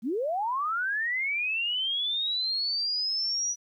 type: linear sweep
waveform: sine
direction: up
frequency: 196 to 5880 Hz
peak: -26 dBFS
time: 0.02-3.56 s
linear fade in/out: 50 ms
effects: 11-bit